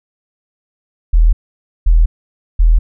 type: tone bursts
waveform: sine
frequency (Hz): 40.52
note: E1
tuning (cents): -29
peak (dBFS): -5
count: 3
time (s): 1.13-2.79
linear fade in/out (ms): 10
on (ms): 200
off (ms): 530
effects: none